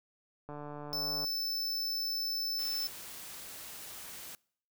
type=click train; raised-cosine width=1 ms; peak=-30 dBFS; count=112; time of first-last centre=0.49-1.245 s; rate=147 Hz
type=tone; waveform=square; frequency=5280 Hz; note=E8; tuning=2 cents sharp; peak=-33 dBFS; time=0.93-2.87 s; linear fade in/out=0 ms
type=noise; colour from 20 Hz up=white; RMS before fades=-46 dBFS; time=2.59-4.35 s; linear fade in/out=0 ms
effects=noise-tail reverb RT60 0.6 s tail -25 dB re dry